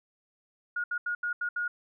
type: tone bursts at uneven times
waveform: sine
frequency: 1437 Hz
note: F6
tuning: 49 cents sharp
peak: -28 dBFS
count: 6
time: 0.76-0.84 / 0.91-0.98 / 1.06-1.15 / 1.23-1.33 / 1.41-1.49 / 1.56-1.68 s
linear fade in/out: 5 ms
effects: none